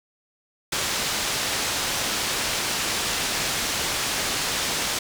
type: low-pass noise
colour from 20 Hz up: white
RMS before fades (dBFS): -26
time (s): 0.72-4.99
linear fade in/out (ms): 5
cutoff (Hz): 6400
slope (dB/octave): 12
effects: none